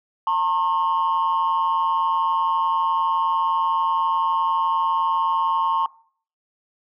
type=tone pair together; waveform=sine; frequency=906 / 1077.4 Hz; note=A#5 / C#6; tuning=-50 / -50 cents; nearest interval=minor third; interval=300 cents; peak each=-19 dBFS; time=0.27-5.86 s; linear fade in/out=2 ms; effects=noise-tail reverb RT60 0.5 s tail -21 dB re dry + tanh soft clip ceiling -14 dBFS